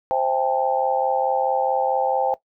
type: chord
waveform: sine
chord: A minor seventh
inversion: first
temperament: equal with one note detuned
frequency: 523.3 / 659.3 / 795.4 / 880 Hz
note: C5 / E5 / G5 / A5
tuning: 0 / 0 / +25 / 0 cents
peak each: -23 / -27 / -21 / -27 dBFS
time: 0.11-2.34 s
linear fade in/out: 0 ms
effects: noise-tail reverb RT60 0.1 s tail -17 dB re dry